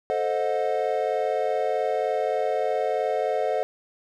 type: chord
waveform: triangle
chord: A diminished seventh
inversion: none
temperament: equal with one note detuned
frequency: 440 / 523.3 / 622.3 / 726.4 Hz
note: A4 / C5 / Eb5 / Gb5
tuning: 0 / 0 / 0 / -32 cents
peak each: -26 dBFS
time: 0.1-3.63 s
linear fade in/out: 0 ms
effects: none